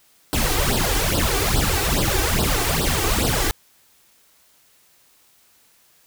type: noise with flanger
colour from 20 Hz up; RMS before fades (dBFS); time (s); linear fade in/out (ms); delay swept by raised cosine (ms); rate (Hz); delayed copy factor
pink; -20; 0.33-3.51; 0; 0.22 to 2.62; 2.4; +0.95
effects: white hiss -57 dBFS RMS until 6.06 s